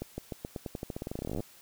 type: accelerating click train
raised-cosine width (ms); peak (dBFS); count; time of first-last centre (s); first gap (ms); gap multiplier
2; -22; 27; 0.02-1.404; 160; 0.89
effects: white hiss -56 dBFS RMS until 1.61 s